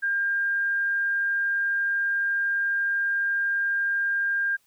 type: tone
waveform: sine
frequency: 1603 Hz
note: G6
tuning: 38 cents sharp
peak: -22 dBFS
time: 0.02-4.57 s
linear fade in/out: 20 ms
effects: white hiss -66 dBFS RMS until 4.66 s